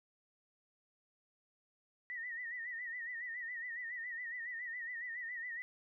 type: tone with vibrato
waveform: sine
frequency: 1908 Hz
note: A#6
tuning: 40 cents sharp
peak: -40 dBFS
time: 2.1-5.62 s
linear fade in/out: 0 ms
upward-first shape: sine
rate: 7.2 Hz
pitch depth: 87 cents each way
effects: none